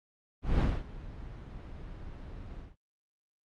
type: noise with ADSR envelope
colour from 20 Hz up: brown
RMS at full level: -24 dBFS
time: 0.42-2.76 s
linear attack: 170 ms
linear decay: 240 ms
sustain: -19 dB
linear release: 170 ms
effects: low-pass 4000 Hz 12 dB/octave + Opus 32 kbps